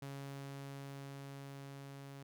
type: tone with level ramp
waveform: sawtooth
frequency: 138.59 Hz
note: C#3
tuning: in tune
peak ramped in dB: -40 to -45 dBFS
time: 0.02-2.23 s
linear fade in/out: 5 ms
effects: none